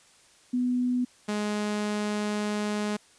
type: tone pair in turn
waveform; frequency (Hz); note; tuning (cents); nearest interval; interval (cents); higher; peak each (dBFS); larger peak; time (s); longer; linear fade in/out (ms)
sine / sawtooth; 248.2 / 209.1; B3 / G#3; +9 / +12; minor third; 297; first; -23; neither; 0.53-1.05 / 1.28-2.97; second; 10
effects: white hiss -58 dBFS RMS until 3.18 s + resampled to 22050 Hz